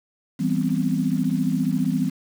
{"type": "chord", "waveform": "sine", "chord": "C major seventh", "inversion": "first", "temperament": "equal", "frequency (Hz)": [164.81, 196, 246.9, 261.6], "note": ["E3", "G3", "B3", "C4"], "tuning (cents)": [0, 0, 0, 0], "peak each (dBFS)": -25, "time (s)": [0.39, 2.1], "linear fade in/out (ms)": 20, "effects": ["7-bit"]}